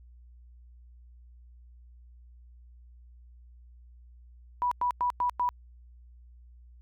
sine tone bursts, 981 Hz, B5, 12 cents flat, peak -24 dBFS, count 5, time 4.62-5.49 s, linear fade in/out 0 ms, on 94 ms, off 100 ms, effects added 60 Hz sine -50 dBFS peak until 6.81 s

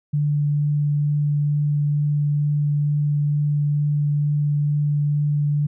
sine tone with vibrato, 146.8 Hz, D3, in tune, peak -17 dBFS, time 0.13-5.67 s, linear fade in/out 10 ms, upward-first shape triangle, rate 2.2 Hz, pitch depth 8 cents each way, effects none

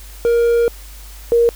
triangle / sine tone pair in turn, 469.8 / 469.8 Hz, A#4 / A#4, +13 / +13 cents, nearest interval unison, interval 0 cents, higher neither, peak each -9 dBFS, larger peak neither, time 0.25-0.68 / 1.32-1.49 s, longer first, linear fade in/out 0 ms, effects added 50 Hz sine -34 dBFS peak until 1.55 s + white hiss -41 dBFS RMS until 1.55 s

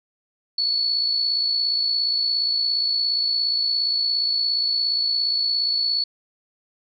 sine tone with amplitude modulation, 4422 Hz, C#8, 5 cents flat, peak -17 dBFS, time 0.58-6.04 s, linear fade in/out 5 ms, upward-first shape sine, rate 57.2 Hz, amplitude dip 45%, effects none

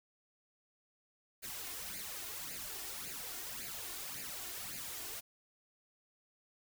white noise with flanger, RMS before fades -44 dBFS, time 1.42-5.21 s, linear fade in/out 20 ms, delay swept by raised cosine 0.43 to 2.83 ms, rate 1.8 Hz, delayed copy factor +0.7, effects none

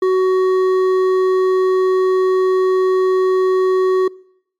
triangle tone with hard clipping, 373.6 Hz, F#4, 17 cents sharp, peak -13 dBFS, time 0.02-4.08 s, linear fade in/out 5 ms, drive 11 dB, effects noise-tail reverb RT60 0.7 s tail -24 dB re dry + MP3 96 kbps

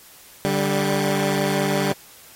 15% pulse tone pair together, 145.49 / 196 Hz, D3 / G3, -16 / 0 cents, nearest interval perfect fourth, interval 516 cents, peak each -17 / -15 dBFS, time 0.45-1.92 s, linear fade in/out 0 ms, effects white hiss -47 dBFS RMS until 2.35 s + AAC 48 kbps

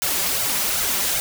white noise with flanger, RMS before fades -22 dBFS, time 0.02-1.2 s, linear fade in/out 0 ms, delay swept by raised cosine 1.3 to 5.2 ms, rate 2.6 Hz, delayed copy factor +0.7, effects none

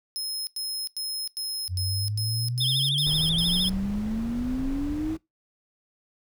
sawtooth tone bursts, 5150 Hz, E8, 41 cents flat, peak -26 dBFS, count 9, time 0.16-3.694 s, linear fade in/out 0 ms, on 310 ms, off 93 ms
sine exponential sweep, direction up, 89.1 to 324.2 Hz, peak -26 dBFS, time 1.68-5.18 s, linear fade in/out 50 ms
triangle tone with vibrato, 3391 Hz, G#7, 35 cents sharp, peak -22 dBFS, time 2.6-3.69 s, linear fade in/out 10 ms, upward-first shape triangle, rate 13 Hz, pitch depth 160 cents each way
brown noise, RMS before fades -34 dBFS, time 3.06-5.17 s, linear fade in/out 5 ms
effects noise-tail reverb RT60 0.2 s tail -23 dB re dry

